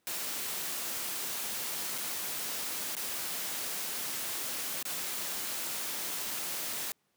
white noise with dropouts, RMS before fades -36 dBFS, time 0.07-6.92 s, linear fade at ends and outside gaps 0 ms, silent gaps 1.979-1.983 / 2.952-2.967 / 4.827-4.853 s, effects pink hiss -75 dBFS RMS until 7.16 s + high-pass 150 Hz 12 dB/octave

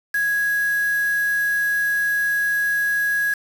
sine tone with quantisation, 1661.2 Hz, G#6, in tune, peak -18 dBFS, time 0.14-3.34 s, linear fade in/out 5 ms, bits 5, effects none

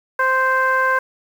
15% pulse tone with low-pass filter, 522 Hz, C5, 4 cents flat, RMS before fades -17 dBFS, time 0.19-0.99 s, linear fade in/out 5 ms, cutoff 1400 Hz, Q 4.4, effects 7-bit

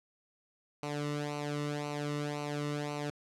sawtooth tone with flanger, 146.83 Hz, D3, in tune, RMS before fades -36 dBFS, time 0.83-3.1 s, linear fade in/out 0 ms, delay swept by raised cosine 0.58 to 1.26 ms, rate 1.9 Hz, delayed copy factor -0.8, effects low-pass 8000 Hz 12 dB/octave

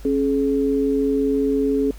sine tone pair together, 273.7 / 425.3 Hz, C#4 / G#4, -22 / +41 cents, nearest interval minor sixth, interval 763 cents, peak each -19 / -20 dBFS, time 0.05-1.91 s, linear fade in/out 2 ms, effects added 50 Hz sine -35 dBFS peak until 1.98 s + pink hiss -48 dBFS RMS until 1.98 s

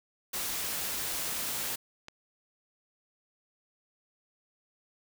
white noise, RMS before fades -34 dBFS, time 0.33-1.76 s, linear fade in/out 10 ms
click, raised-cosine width 0.2 ms, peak -26 dBFS, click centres 2.084 s
effects none

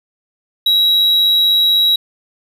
triangle tone, 3868 Hz, B7, 37 cents flat, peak -8 dBFS, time 0.66-1.96 s, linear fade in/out 5 ms, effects none

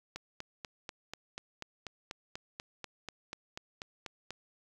click train, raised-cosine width 0.2 ms, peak -23 dBFS, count 18, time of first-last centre 0.16-4.306 s, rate 4.1 Hz, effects 9-bit

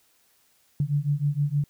sine beating tone pair, 141.7 / 148.1 Hz, C#3 / D3, +38 / +15 cents, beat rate 6.4 Hz, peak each -25 dBFS, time 0.8-1.64 s, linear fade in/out 2 ms, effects white hiss -64 dBFS RMS until 1.69 s

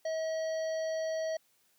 harmonic tone, 640 Hz, D#5, 49 cents sharp, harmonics 1 / 3 / 5 / 7 / 9, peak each -31 / -46 / -55 / -50 / -51 dBFS, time 0.05-1.37 s, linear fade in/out 5 ms, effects white hiss -70 dBFS RMS until 1.78 s + high-pass 100 Hz 12 dB/octave

